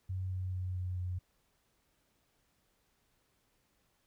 sine tone with pitch steps, 93.3 / 92.55 / 91.8 / 91.06 / 90.33 Hz, F#2 / F#2 / F#2 / F#2 / F#2, +15 / +1 / -13 / -27 / -41 cents, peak -34 dBFS, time 0.09-1.19 s, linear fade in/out 10 ms, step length 220 ms, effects pink hiss -75 dBFS RMS until 4.06 s

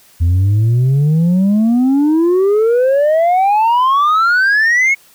sine exponential sweep, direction up, 82.1 to 2217 Hz, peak -6 dBFS, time 0.2-4.95 s, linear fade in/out 20 ms, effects tanh soft clip ceiling -8 dBFS + white hiss -47 dBFS RMS until 5.14 s

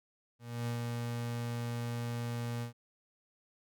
35% pulse tone with ADSR envelope, 118.7 Hz, A#2, 32 cents sharp, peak -31 dBFS, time 0.39-2.73 s, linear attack 280 ms, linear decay 110 ms, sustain -2 dB, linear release 110 ms, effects none

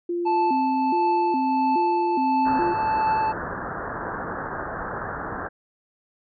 sine tone with vibrato, 302.3 Hz, D#4, 50 cents flat, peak -23 dBFS, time 0.09-2.74 s, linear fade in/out 5 ms, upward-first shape square, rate 1.2 Hz, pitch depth 240 cents each way
triangle tone with tremolo, 876 Hz, A5, 8 cents flat, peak -17 dBFS, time 0.25-3.33 s, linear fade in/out 20 ms, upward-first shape triangle, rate 1.5 Hz, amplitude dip 35%
white low-pass noise, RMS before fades -31 dBFS, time 2.45-5.49 s, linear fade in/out 20 ms, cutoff 1700 Hz, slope 96 dB/octave
effects resampled to 11025 Hz

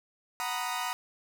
sawtooth chord, B major seventh, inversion second, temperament equal, 740 / 932.3 / 987.8 / 1244.5 Hz, F#5 / A#5 / B5 / D#6, 0 / 0 / 0 / 0 cents, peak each -33 dBFS, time 0.4-0.93 s, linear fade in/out 0 ms, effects none

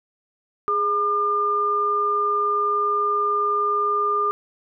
sine tone pair together, 415.3 / 1203.5 Hz, G#4 / D6, 0 / +42 cents, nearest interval octave + tritone, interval 1842 cents, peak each -26 / -19 dBFS, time 0.68-4.31 s, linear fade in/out 0 ms, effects none

